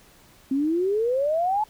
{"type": "exponential sweep", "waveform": "sine", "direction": "up", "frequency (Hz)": [261.7, 875], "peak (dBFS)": -20, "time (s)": [0.51, 1.64], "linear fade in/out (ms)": 5, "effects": ["pink hiss -54 dBFS RMS until 1.69 s"]}